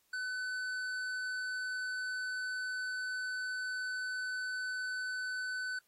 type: tone with hard clipping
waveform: triangle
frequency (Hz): 1507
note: F#6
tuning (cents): +31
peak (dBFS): -37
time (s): 0.13-5.79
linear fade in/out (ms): 5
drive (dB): 13
effects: white hiss -73 dBFS RMS until 5.87 s + AAC 48 kbps